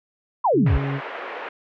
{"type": "exponential sweep", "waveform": "sine", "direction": "down", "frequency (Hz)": [1104, 51.91], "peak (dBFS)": -15, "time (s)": [0.44, 0.78], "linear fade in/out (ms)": 10}
{"type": "harmonic tone", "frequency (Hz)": 138.59, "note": "C#3", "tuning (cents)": 0, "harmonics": [1, 2, 3], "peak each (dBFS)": [-24, -30, -34], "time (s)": [0.53, 1.01], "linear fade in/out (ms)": 50}
{"type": "band-pass noise", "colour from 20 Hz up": "pink", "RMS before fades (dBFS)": -33, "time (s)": [0.66, 1.49], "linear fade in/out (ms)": 5, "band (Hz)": [420, 2400], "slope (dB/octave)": 24}
{"effects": []}